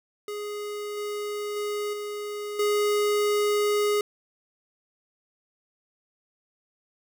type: tone with level steps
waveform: square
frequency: 415.3 Hz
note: G#4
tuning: in tune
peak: -32 / -30 / -28 / -32 / -22 dBFS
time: 0.28-4.01 s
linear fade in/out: 2 ms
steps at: 0.97 / 1.56 / 1.93 / 2.59 s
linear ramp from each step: 5 ms
effects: none